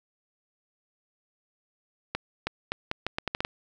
accelerating click train, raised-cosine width 0.3 ms, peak -12 dBFS, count 10, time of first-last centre 2.15-3.449 s, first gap 320 ms, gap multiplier 0.78, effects none

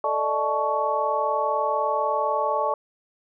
sine tone cluster, 439.9 / 592 / 632 / 868 / 1115 Hz, A4 / D5 / D#5 / A5 / C#6, 0 / +14 / +27 / -24 / +10 cents, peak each -31 / -26 / -32 / -26 / -26 dBFS, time 0.04-2.74 s, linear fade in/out 2 ms, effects none

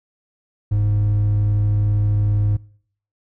triangle tone pair together, 46.32 / 103.83 Hz, F#1 / G#2, +3 / 0 cents, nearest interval octave + major second, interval 1397 cents, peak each -22 / -13 dBFS, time 0.71-2.57 s, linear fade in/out 10 ms, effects noise-tail reverb RT60 0.6 s tail -25 dB re dry + tanh soft clip ceiling -8 dBFS

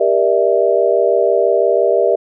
sine chord, E half-diminished seventh, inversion first, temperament just, 395.6 / 474.7 / 593.3 / 659.3 Hz, G4 / Bb4 / D5 / E5, +16 / +31 / +18 / 0 cents, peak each -16 dBFS, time 0-2.16 s, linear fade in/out 10 ms, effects none

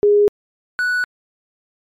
sine / triangle tone pair in turn, 412.4 / 1478.1 Hz, G#4 / F#6, -12 / -2 cents, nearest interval octave + minor seventh, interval 2210 cents, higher second, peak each -9 / -14 dBFS, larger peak first, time 0.03-0.28 / 0.79-1.04 s, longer neither, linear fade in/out 0 ms, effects MP3 96 kbps

